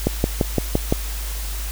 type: click train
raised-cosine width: 2 ms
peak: -3 dBFS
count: 6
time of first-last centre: 0.07-0.925 s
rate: 5.85 Hz
effects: added 51 Hz sine -25 dBFS peak until 1.71 s + white hiss -33 dBFS RMS until 1.71 s